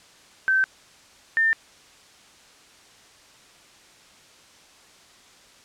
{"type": "tone pair in turn", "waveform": "sine", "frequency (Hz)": [1546, 1800.6], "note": ["G6", "A6"], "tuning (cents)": [-24, 39], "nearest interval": "minor third", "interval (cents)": 263, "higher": "second", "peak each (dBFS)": -17, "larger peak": "neither", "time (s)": [[0.48, 0.64], [1.37, 1.53]], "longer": "neither", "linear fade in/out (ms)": 0, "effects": ["white hiss -52 dBFS RMS until 5.64 s", "low-pass 7000 Hz 12 dB/octave"]}